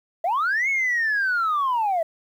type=linear two-way sweep; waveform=sine; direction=up then down; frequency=634 to 2217 to 634 Hz; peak=-18 dBFS; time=0.24-2.03 s; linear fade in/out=5 ms; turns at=0.69 s; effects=tanh soft clip ceiling -17 dBFS + 9-bit